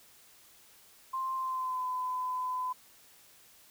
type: tone with pitch glide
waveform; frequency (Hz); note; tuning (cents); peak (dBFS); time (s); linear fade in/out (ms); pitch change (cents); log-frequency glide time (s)
sine; 1049 to 1010.9; C6 to B5; +4 to +40; -31; 1.13-2.73; 10; -64; 1.36-1.85
effects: white hiss -59 dBFS RMS until 3.7 s